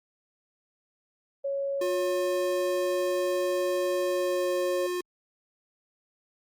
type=tone with pitch glide; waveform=sine; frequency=554.4 to 544.6 Hz; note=C#5 to C#5; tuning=0 to -31 cents; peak=-27 dBFS; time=1.44-4.87 s; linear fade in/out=10 ms; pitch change=-31 cents; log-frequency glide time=4.05-4.55 s
type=tone; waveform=square; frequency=357.6 Hz; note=F4; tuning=41 cents sharp; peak=-29 dBFS; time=1.81-5.01 s; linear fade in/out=5 ms
effects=Opus 32 kbps